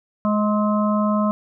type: harmonic tone with a mistuned harmonic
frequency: 210 Hz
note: G#3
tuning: 19 cents sharp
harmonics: 1 / 3 / 5 / 6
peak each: -18 / -24 / -25 / -29 dBFS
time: 0.25-1.31 s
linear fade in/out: 0 ms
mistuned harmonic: 6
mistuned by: +33 cents
effects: none